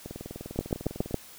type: two click trains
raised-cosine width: 2 ms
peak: -24 / -12 dBFS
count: 22 / 5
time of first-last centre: 0.06-1.11 / 0.59-1.143 s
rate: 20 / 7.23 Hz
effects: white hiss -49 dBFS RMS until 1.38 s